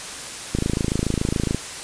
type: click train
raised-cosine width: 3 ms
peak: -8 dBFS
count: 28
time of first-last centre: 0.55-1.546 s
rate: 27.1 Hz
effects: white hiss -33 dBFS RMS until 1.83 s + resampled to 22050 Hz